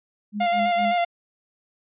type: tone with tremolo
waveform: sine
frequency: 207.7 Hz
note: G#3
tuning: in tune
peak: -25 dBFS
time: 0.32-0.96 s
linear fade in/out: 50 ms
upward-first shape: sine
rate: 4.2 Hz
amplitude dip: 100%
type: tone with vibrato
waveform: 45% pulse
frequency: 698.5 Hz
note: F5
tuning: in tune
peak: -19 dBFS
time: 0.4-1.05 s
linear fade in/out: 10 ms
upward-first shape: square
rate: 7.8 Hz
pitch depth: 20 cents each way
effects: resampled to 8000 Hz